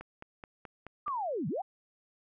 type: click train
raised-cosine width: 0.5 ms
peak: -29 dBFS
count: 6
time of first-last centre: 0.01-1.081 s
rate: 4.67 Hz
type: linear two-way sweep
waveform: sine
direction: down then up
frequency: 1231 to 130.81 to 831 Hz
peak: -31 dBFS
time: 1.06-1.62 s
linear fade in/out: 10 ms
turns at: 1.48 s
effects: none